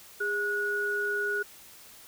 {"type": "tone pair together", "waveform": "sine", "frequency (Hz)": [409.3, 1458.6], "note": ["G#4", "F#6"], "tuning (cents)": [-25, -25], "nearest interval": "octave + minor seventh", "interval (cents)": 2200, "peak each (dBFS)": [-32, -28], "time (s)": [0.2, 1.43], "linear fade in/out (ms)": 10, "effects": ["white hiss -51 dBFS RMS until 2.07 s"]}